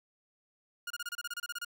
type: tone bursts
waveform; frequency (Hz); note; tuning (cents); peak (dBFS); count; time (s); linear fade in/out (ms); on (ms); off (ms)
sawtooth; 1428; F6; +38; -32; 13; 0.87-1.648; 5; 34; 28
effects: none